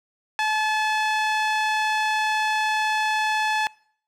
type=tone with band-pass filter; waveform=sawtooth; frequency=862 Hz; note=A5; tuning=36 cents flat; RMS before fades=-23 dBFS; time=0.39-3.67 s; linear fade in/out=0 ms; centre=1900 Hz; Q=0.79; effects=noise-tail reverb RT60 0.6 s tail -24 dB re dry